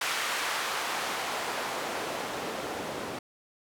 white noise with band-pass filter sweep, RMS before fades -33 dBFS, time 0.01-3.19 s, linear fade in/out 5 ms, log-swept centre 1500 to 340 Hz, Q 0.8, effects none

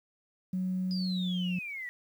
sine tone with pitch glide, 185 to 180.36 Hz, F#3 to F#3, 0 to -44 cents, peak -28 dBFS, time 0.53-1.59 s, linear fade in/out 5 ms, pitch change -44 cents, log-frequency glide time 1.1-1.35 s
sine exponential sweep, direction down, 4978 to 1908 Hz, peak -36 dBFS, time 0.91-1.89 s, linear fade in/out 0 ms
effects tanh soft clip ceiling -23 dBFS + 10-bit

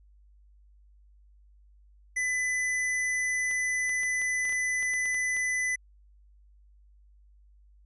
square tone, 2003 Hz, B6, 24 cents sharp, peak -27 dBFS, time 2.16-5.76 s, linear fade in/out 10 ms
clicks, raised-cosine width 0.3 ms, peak -30 dBFS, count 12, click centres 3.512 / 3.894 / 4.033 / 4.217 / 4.453 / 4.494 / 4.525 / 4.827 / 4.937 / 5.057 / 5.145 / 5.367 s
effects added 50 Hz sine -55 dBFS peak until 7.85 s + resampled to 24000 Hz

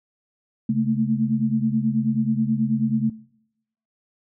sine tone cluster, 135.4 / 217.9 / 227.2 Hz, C#3 / A3 / A#3, -40 / -17 / -44 cents, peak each -26 / -21 / -23 dBFS, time 0.69-3.1 s, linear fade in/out 5 ms, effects noise-tail reverb RT60 0.8 s tail -22 dB re dry

